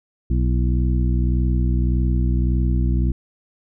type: harmonic tone with a mistuned harmonic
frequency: 61.74 Hz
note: B1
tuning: in tune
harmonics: 1 / 2 / 3 / 4 / 5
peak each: -17 / -23 / -27 / -29 / -31 dBFS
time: 0.3-3.12 s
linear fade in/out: 5 ms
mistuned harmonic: 5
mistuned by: +110 cents
effects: none